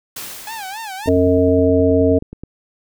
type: noise with exponential decay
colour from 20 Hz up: white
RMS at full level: -28 dBFS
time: 0.16-1.68 s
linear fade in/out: 5 ms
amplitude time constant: 330 ms
type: tone with vibrato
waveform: sawtooth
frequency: 827 Hz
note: G#5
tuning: 8 cents flat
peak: -23 dBFS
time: 0.47-1.09 s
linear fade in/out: 2 ms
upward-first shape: sine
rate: 3.7 Hz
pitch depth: 170 cents each way
type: click train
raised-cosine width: 3 ms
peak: -18 dBFS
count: 14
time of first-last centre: 1.06-2.436 s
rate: 9.45 Hz
type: harmonic tone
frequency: 90.7 Hz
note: F#2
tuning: 34 cents flat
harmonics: 1 / 3 / 5 / 7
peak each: -19 / -15 / -15 / -18 dBFS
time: 1.07-2.19 s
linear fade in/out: 10 ms
effects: none